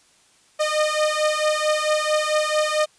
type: beating tone pair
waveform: sawtooth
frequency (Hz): 609 / 613.5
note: D#5 / D#5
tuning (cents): -37 / -25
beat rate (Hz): 4.5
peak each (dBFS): -18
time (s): 0.59-2.86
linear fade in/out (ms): 20
effects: white hiss -57 dBFS RMS until 2.98 s + resampled to 22050 Hz